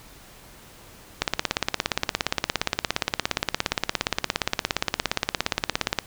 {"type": "click train", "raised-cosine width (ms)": 0.2, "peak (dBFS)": -3, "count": 83, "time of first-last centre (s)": [1.22, 5.987], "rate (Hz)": 17.2, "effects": ["pink hiss -48 dBFS RMS until 6.06 s"]}